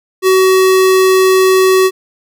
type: tone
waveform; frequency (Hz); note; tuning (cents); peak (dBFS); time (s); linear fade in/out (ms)
square; 376.6; F#4; +31; -7; 0.22-1.91; 50
effects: none